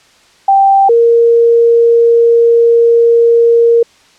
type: tone pair in turn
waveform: sine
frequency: 784 / 466.2 Hz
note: G5 / A#4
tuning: 0 / 0 cents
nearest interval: major sixth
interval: 900 cents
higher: first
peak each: -4 dBFS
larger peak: neither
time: 0.48-0.89 / 0.89-3.83 s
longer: second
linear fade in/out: 5 ms
effects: white hiss -46 dBFS RMS until 4.18 s + low-pass 6000 Hz 12 dB/octave